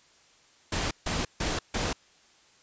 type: noise bursts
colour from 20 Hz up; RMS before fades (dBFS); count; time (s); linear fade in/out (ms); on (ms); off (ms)
pink; -29; 4; 0.72-1.93; 5; 190; 150
effects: white hiss -60 dBFS RMS until 2.62 s + resampled to 16000 Hz